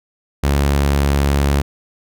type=tone; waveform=sawtooth; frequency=70.5 Hz; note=C#2; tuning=30 cents sharp; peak=-9 dBFS; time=0.43-1.62 s; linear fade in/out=10 ms; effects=none